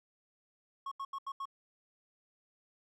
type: tone bursts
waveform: triangle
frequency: 1095 Hz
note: C#6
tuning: 22 cents flat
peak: -35 dBFS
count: 5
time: 0.86-1.455 s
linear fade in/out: 5 ms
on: 55 ms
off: 80 ms
effects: none